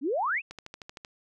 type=exponential sweep; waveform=sine; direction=up; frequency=246.9 to 2772 Hz; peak=-25 dBFS; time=0.01-0.42 s; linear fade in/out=50 ms
type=click train; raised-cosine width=0.2 ms; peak=-24 dBFS; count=8; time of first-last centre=0.51-1.048 s; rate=13 Hz
effects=none